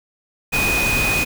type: tone in noise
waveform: sine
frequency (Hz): 2489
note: D#7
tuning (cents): 0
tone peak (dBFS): -18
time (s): 0.52-1.25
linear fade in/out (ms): 20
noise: pink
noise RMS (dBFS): -22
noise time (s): 0.52-1.25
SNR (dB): +1
effects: none